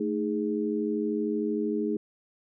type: tone cluster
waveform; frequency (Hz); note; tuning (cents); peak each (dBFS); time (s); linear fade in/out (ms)
sine; 220.1 / 313.1 / 413; A3 / D#4 / G#4; +1 / +11 / -10; -30; 0-1.97; 5
effects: none